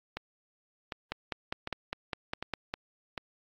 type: two click trains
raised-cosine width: 0.3 ms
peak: -19 / -16 dBFS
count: 5 / 9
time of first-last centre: 0.17-3.178 / 1.12-2.739 s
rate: 1.33 / 4.94 Hz
effects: AAC 64 kbps